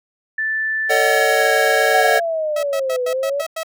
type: tone with pitch glide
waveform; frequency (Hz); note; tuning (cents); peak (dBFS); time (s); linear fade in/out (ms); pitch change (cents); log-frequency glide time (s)
sine; 1760 to 1651.7; A6 to G#6; 0 to -10; -18; 0.38-2.2; 5; -110; 0.87-1.48
type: chord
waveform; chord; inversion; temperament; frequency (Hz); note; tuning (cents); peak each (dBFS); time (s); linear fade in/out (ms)
square; D# half-diminished seventh; second; just; 448 / 560 / 622.3 / 746.7; A4 / C#5 / D#5 / F#5; +31 / +18 / 0 / +16; -21; 0.89-2.2; 20
type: exponential two-way sweep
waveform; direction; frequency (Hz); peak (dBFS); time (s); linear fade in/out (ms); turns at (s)
sine; down then up; 755 to 493.9 to 580; -18; 1.94-3.42; 10; 3.04
type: tone bursts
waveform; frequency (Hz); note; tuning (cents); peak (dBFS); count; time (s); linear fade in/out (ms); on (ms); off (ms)
sawtooth; 647; E5; -32; -19; 7; 2.56-3.633; 5; 71; 96
effects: none